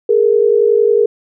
sine tone pair together, 415.3 / 466.2 Hz, G#4 / A#4, 0 / 0 cents, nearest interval major second, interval 200 cents, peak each -11 dBFS, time 0.09-1.06 s, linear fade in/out 5 ms, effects none

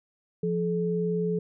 sine tone pair together, 173.9 / 429.4 Hz, F3 / A4, -7 / -42 cents, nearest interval octave + major third, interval 1565 cents, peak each -27 dBFS, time 0.43-1.39 s, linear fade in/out 5 ms, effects none

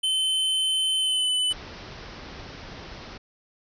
square tone with pitch glide, 3066 to 3003 Hz, G7 to F#7, -39 to +25 cents, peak -22 dBFS, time 0.03-1.53 s, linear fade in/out 10 ms, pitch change -36 cents, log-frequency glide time 0.99-1.31 s
pink low-pass noise, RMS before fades -41 dBFS, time 1.5-3.18 s, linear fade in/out 10 ms, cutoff 5700 Hz, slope 96 dB/octave
effects resampled to 22050 Hz

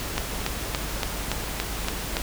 click train, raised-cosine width 0.2 ms, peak -7 dBFS, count 8, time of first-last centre 0.18-2.169 s, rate 3.52 Hz, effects added 50 Hz sine -34 dBFS peak until 2.22 s + pink hiss -32 dBFS RMS until 2.22 s

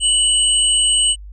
sine tone pair together, 2960 / 8394 Hz, F#7 / C9, 0 / +5 cents, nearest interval octave + tritone, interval 1805 cents, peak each -15 dBFS, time 0-1.16 s, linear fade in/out 50 ms, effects added 50 Hz sine -32 dBFS peak until 1.32 s

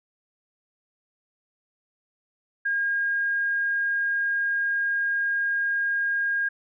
sine tone, 1622 Hz, G#6, 41 cents flat, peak -22 dBFS, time 2.65-6.49 s, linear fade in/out 10 ms, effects none

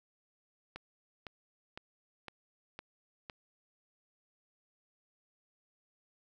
click train, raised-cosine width 0.3 ms, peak -27 dBFS, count 6, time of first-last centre 0.76-3.298 s, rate 1.97 Hz, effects 11-bit

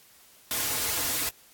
white noise with comb filter, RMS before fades -28 dBFS, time 0.51-1.29 s, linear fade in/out 0 ms, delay 5.2 ms, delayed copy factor -0.7, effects white hiss -56 dBFS RMS until 1.53 s + AAC 64 kbps

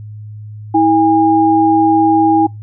sine tone pair together, 322.6 / 813 Hz, E4 / G#5, -37 / -37 cents, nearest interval octave + major third, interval 1600 cents, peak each -10 dBFS, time 0.74-2.47 s, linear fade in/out 10 ms, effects noise-tail reverb RT60 0.2 s tail -24 dB re dry + added 106 Hz sine -27 dBFS peak until 2.62 s

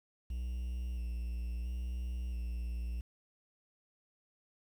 triangle tone with vibrato, 60.1 Hz, B1, 46 cents flat, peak -33 dBFS, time 0.3-3.01 s, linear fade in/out 5 ms, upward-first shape square, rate 0.74 Hz, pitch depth 30 cents each way, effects 10-bit

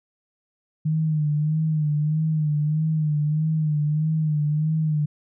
sine tone with vibrato, 153.4 Hz, D#3, 24 cents flat, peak -19 dBFS, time 0.85-5.06 s, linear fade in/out 10 ms, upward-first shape sine, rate 1.6 Hz, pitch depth 56 cents each way, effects none

